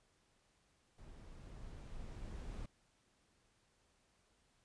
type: noise with level ramp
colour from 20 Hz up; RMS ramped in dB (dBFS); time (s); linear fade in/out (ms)
brown; -55 to -45; 0.98-2.66; 5
effects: pink hiss -75 dBFS RMS until 4.64 s + resampled to 22050 Hz